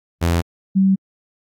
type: tone pair in turn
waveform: sawtooth / sine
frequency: 85 / 192.31 Hz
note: F2 / G3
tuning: -46 / -33 cents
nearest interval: octave + major second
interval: 1413 cents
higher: second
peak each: -11 dBFS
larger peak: neither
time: 0.21-0.42 / 0.75-0.96 s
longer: neither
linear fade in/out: 20 ms
effects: AAC 64 kbps